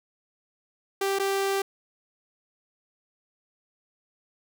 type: tone with dropouts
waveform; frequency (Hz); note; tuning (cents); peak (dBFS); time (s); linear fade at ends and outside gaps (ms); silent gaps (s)
sawtooth; 392; G4; 0; -20; 1.01-1.62; 5; 1.188-1.196
effects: none